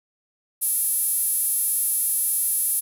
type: tone with high-pass filter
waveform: sawtooth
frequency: 458.4 Hz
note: A#4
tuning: 29 cents flat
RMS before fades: -23 dBFS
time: 0.61-2.81 s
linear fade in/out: 20 ms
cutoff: 11000 Hz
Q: 6.7
effects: none